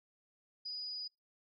sine tone with amplitude modulation, 4939 Hz, D#8, 14 cents flat, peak -38 dBFS, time 0.65-1.08 s, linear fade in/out 10 ms, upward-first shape sine, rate 211 Hz, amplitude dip 25%, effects noise-tail reverb RT60 0.2 s tail -26 dB re dry

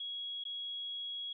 sine tone with dropouts, 3322 Hz, G#7, in tune, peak -38 dBFS, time 0-1.33 s, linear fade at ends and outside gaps 5 ms, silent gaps 0.439-0.451 s, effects none

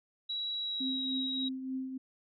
sine tone with pitch glide, 3891 to 3829 Hz, B7 to A#7, -27 to +46 cents, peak -33 dBFS, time 0.29-1.49 s, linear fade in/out 10 ms, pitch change -27 cents, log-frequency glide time 0.57-1.06 s
sine tone with tremolo, 261.6 Hz, C4, in tune, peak -32 dBFS, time 0.8-1.98 s, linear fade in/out 10 ms, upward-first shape triangle, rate 3.4 Hz, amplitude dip 55%
effects none

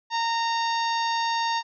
harmonic tone, 922 Hz, A#5, 19 cents flat, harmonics 1 / 2 / 3 / 4 / 5 / 6 / 7, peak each -24 / -32 / -37 / -34 / -35 / -38 / -43 dBFS, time 0.1-1.63 s, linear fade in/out 50 ms, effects none

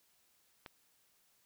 click, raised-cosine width 0.3 ms, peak -30 dBFS, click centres 0.662 s, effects white hiss -72 dBFS RMS until 1.45 s

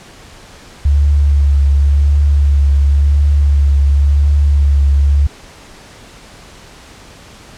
sine tone with vibrato, 71.2 Hz, C#2, 47 cents sharp, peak -7 dBFS, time 0.85-5.27 s, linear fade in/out 5 ms, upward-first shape triangle, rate 0.93 Hz, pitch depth 31 cents each way, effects pink hiss -38 dBFS RMS until 7.57 s + low-pass 8000 Hz 12 dB/octave

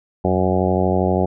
harmonic tone with a mistuned harmonic, 92.5 Hz, F#2, in tune, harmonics 1 / 2 / 3 / 4 / 5 / 6 / 7 / 8 / 9, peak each -22 / -21 / -26 / -22 / -25 / -25 / -25 / -25 / -29 dBFS, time 0.24-1.26 s, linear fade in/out 10 ms, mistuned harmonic 1, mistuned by -100 cents, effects none

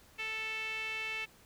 sawtooth tone with band-pass filter, 440 Hz, A4, in tune, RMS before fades -38 dBFS, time 0.18-1.26 s, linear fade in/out 20 ms, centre 2500 Hz, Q 6.4, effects pink hiss -61 dBFS RMS until 1.45 s

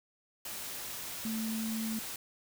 sine tone in noise, 221.8 Hz, A3, 14 cents sharp, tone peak -33 dBFS, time 1.25-1.99 s, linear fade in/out 2 ms, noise white, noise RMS -41 dBFS, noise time 0.45-2.16 s, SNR +5 dB, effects none

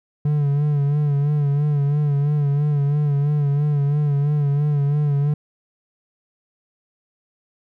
triangle tone with vibrato, 145 Hz, D3, 22 cents flat, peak -14 dBFS, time 0.25-5.34 s, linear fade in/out 5 ms, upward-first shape sine, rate 3 Hz, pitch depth 53 cents each way, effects none

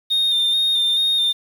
sine tone with vibrato, 3654 Hz, A#7, 35 cents flat, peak -13 dBFS, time 0.1-1.33 s, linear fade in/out 20 ms, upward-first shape square, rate 2.3 Hz, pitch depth 22 cents each way, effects tanh soft clip ceiling -14 dBFS + 7-bit

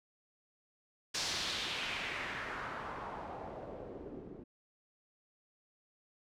white noise with low-pass filter sweep, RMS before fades -41 dBFS, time 1.14-4.44 s, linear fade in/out 10 ms, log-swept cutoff 5500 to 290 Hz, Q 1.9, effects none

